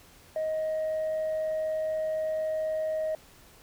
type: tone with amplitude modulation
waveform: sine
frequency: 628 Hz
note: D#5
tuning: 16 cents sharp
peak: -24 dBFS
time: 0.36-3.15 s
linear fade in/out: 2 ms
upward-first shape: sine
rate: 104 Hz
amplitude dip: 25%
effects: tanh soft clip ceiling -25 dBFS + pink hiss -55 dBFS RMS until 3.62 s